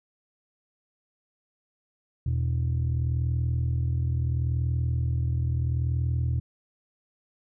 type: tone pair together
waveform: sine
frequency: 81.76 / 122.5 Hz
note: E2 / B2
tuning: -14 / -14 cents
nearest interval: perfect fifth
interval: 700 cents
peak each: -24 dBFS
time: 2.26-6.4 s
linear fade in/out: 5 ms
effects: tanh soft clip ceiling -20 dBFS